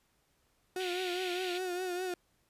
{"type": "tone with vibrato", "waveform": "35% pulse", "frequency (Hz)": 362.8, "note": "F#4", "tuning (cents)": -34, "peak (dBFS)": -32, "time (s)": [0.76, 2.14], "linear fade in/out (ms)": 2, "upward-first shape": "triangle", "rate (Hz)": 4.9, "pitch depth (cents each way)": 65}
{"type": "band-pass noise", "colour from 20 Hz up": "pink", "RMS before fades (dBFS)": -42, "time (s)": [0.79, 1.59], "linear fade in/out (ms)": 20, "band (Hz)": [2200, 4200], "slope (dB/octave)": 48}
{"effects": ["pink hiss -73 dBFS RMS until 2.49 s", "resampled to 32000 Hz"]}